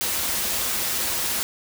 white noise with comb filter, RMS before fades -25 dBFS, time 0.01-1.43 s, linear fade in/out 0 ms, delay 6.9 ms, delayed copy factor -0.55, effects none

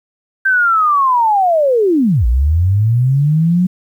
sine linear two-way sweep, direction down then up, 1572 to 55 to 184.9 Hz, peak -9 dBFS, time 0.45-3.67 s, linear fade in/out 10 ms, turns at 2.26 s, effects 8-bit

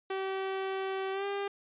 sawtooth tone with pitch glide, 384.1 to 399.9 Hz, G4 to G4, -35 to +35 cents, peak -28 dBFS, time 0.1-1.48 s, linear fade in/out 5 ms, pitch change +70 cents, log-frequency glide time 1.12-1.25 s, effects resampled to 8000 Hz

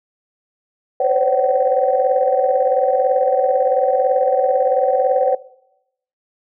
sine tone cluster, 510 / 528 / 571 / 758 Hz, C5 / C5 / D5 / F#5, -44 / +16 / -49 / +42 cents, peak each -19 dBFS, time 1-5.35 s, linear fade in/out 5 ms, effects noise-tail reverb RT60 0.8 s tail -18 dB re dry + tanh soft clip ceiling -3 dBFS

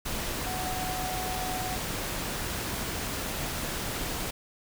sine tone in noise, 740 Hz, F#5, in tune, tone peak -34 dBFS, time 0.46-1.77 s, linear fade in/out 10 ms, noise pink, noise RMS -33 dBFS, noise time 0.05-4.31 s, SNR -4 dB, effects none

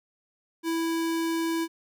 square tone, 329.6 Hz, E4, in tune, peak -26 dBFS, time 0.63-1.68 s, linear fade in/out 50 ms, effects none

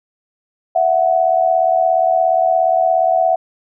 sine tone pair together, 662.9 / 740 Hz, E5 / F#5, +10 / 0 cents, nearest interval major second, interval 190 cents, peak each -14 dBFS, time 0.75-3.36 s, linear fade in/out 10 ms, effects none

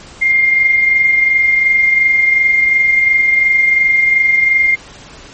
sine tone with amplitude modulation, 2115 Hz, C7, 18 cents sharp, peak -6 dBFS, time 0.21-4.76 s, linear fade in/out 20 ms, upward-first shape sine, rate 22.8 Hz, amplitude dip 40%, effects pink hiss -36 dBFS RMS until 5.33 s + MP3 32 kbps

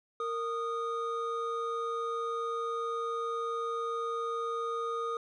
triangle tone pair together, 462.3 / 1235 Hz, A#4 / D#6, -14 / -13 cents, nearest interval octave + perfect fourth, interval 1701 cents, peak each -33 / -32 dBFS, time 0.2-5.17 s, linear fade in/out 2 ms, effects resampled to 22050 Hz

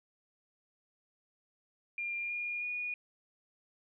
sine tone with pitch steps, 2399 / 2425 / 2452 Hz, D7 / D#7 / D#7, +36 / -45 / -26 cents, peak -34 dBFS, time 1.98-2.94 s, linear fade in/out 2 ms, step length 320 ms, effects none

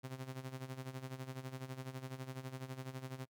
sawtooth tone with tremolo, 130.81 Hz, C3, in tune, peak -37 dBFS, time 0.03-3.26 s, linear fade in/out 20 ms, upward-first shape sine, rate 12 Hz, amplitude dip 75%, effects noise-tail reverb RT60 0.1 s tail -26 dB re dry

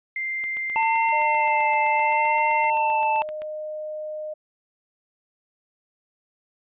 sine tone, 2093 Hz, C7, in tune, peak -25 dBFS, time 0.16-2.7 s, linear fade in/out 2 ms
click train, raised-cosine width 0.3 ms, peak -25 dBFS, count 24, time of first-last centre 0.44-3.419 s, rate 7.72 Hz
square tone with vibrato, 894 Hz, A5, 27 cents sharp, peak -20 dBFS, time 0.76-3.22 s, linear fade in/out 0 ms, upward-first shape sine, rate 0.74 Hz, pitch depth 24 cents each way
sine tone with pitch glide, 602 to 613.6 Hz, D5 to D#5, +43 to -24 cents, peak -29 dBFS, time 1.12-4.34 s, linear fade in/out 10 ms, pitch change +33 cents, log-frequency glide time 2.1-3.08 s
effects resampled to 8000 Hz

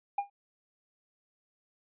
triangle tone with exponential decay, 806 Hz, G5, 48 cents sharp, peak -22 dBFS, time 0.18-0.3 s, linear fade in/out 5 ms, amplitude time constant 24 ms, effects resampled to 8000 Hz

